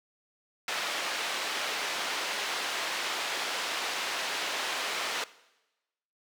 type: band-pass noise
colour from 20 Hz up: white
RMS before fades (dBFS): -33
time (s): 0.68-5.24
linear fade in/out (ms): 2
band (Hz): 450 to 3600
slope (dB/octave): 12
effects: noise-tail reverb RT60 1.0 s tail -19 dB re dry